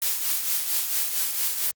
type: noise with tremolo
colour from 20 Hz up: blue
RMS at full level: -23 dBFS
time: 0.02-1.71 s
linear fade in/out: 0 ms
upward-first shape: triangle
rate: 4.4 Hz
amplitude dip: 55%
effects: Opus 48 kbps